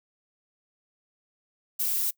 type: noise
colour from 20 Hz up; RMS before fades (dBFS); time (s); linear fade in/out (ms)
violet; -27; 1.79-2.11; 10
effects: noise-tail reverb RT60 0.1 s tail -23 dB re dry